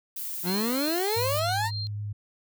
violet noise, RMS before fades -34 dBFS, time 0.16-1.4 s, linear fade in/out 5 ms
30% pulse exponential sweep, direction up, 168.6 to 960 Hz, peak -23 dBFS, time 0.43-1.71 s, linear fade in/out 50 ms
sine tone with tremolo, 4186 Hz, C8, in tune, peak -32 dBFS, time 0.47-1.87 s, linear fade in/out 0 ms, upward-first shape sine, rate 3.2 Hz, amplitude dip 70%
sine tone with vibrato, 103.83 Hz, G#2, in tune, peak -30 dBFS, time 1.16-2.13 s, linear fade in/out 10 ms, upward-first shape square, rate 7.3 Hz, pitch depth 8 cents each way
effects none

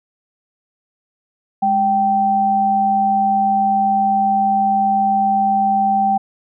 sine tone pair together, 206.3 / 779 Hz, G#3 / G5, -11 / -11 cents, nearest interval octave + major seventh, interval 2300 cents, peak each -22 / -13 dBFS, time 1.62-6.18 s, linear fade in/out 10 ms, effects none

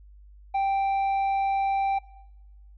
triangle tone with tanh clipping, 784 Hz, G5, in tune, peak -23 dBFS, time 0.54-1.99 s, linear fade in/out 10 ms, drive 9 dB, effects noise-tail reverb RT60 1.0 s tail -21 dB re dry + added 50 Hz sine -47 dBFS peak until 2.77 s

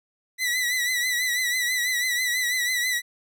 sawtooth tone with vibrato, 1975.5 Hz, B6, in tune, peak -19 dBFS, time 0.38-3.02 s, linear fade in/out 50 ms, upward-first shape triangle, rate 6.1 Hz, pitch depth 70 cents each way, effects none

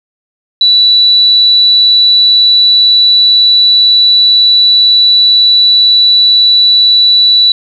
sine tone, 3951 Hz, B7, in tune, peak -3 dBFS, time 0.61-7.52 s, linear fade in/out 2 ms, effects 7-bit

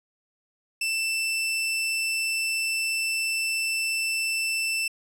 sawtooth tone, 2663 Hz, E7, 17 cents sharp, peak -21 dBFS, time 0.81-4.88 s, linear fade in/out 5 ms, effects low-pass 12000 Hz 12 dB/octave

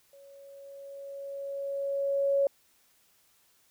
sine tone with level ramp, 556 Hz, C#5, 5 cents sharp, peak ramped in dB -51 to -21 dBFS, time 0.13-2.47 s, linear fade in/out 2 ms, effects white hiss -66 dBFS RMS until 3.7 s

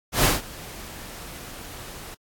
pink noise with ADSR envelope, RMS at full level -17 dBFS, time 0.12-2.15 s, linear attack 120 ms, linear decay 170 ms, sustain -22 dB, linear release 15 ms, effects AAC 64 kbps

